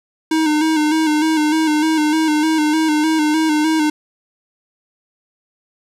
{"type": "tone with vibrato", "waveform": "square", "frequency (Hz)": 310.3, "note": "D#4", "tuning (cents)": -5, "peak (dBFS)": -14, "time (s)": [0.31, 3.9], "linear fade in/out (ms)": 5, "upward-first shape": "square", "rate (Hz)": 3.3, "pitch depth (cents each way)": 41, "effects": ["low-pass 10000 Hz 12 dB/octave", "8-bit"]}